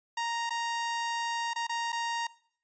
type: tone with dropouts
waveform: sawtooth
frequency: 932.3 Hz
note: A#5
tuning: in tune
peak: -26 dBFS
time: 0.17-2.27 s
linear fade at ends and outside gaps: 5 ms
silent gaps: 0.495-0.505 / 1.535-1.559 / 1.669-1.693 / 1.921-1.927 s
effects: noise-tail reverb RT60 0.6 s tail -21 dB re dry + resampled to 16000 Hz